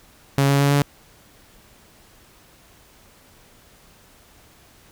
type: tone with pitch steps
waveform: sawtooth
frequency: 138.59 / 139.96 / 141.34 / 142.73 Hz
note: C#3 / C#3 / C#3 / D3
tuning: 0 / +17 / +34 / -49 cents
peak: -11 dBFS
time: 0.38-0.82 s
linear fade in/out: 0 ms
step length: 110 ms
effects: pink hiss -52 dBFS RMS until 4.91 s